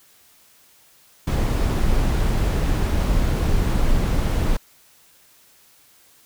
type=noise; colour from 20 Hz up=brown; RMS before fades=-19 dBFS; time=1.27-4.57 s; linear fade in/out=5 ms; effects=white hiss -54 dBFS RMS until 6.25 s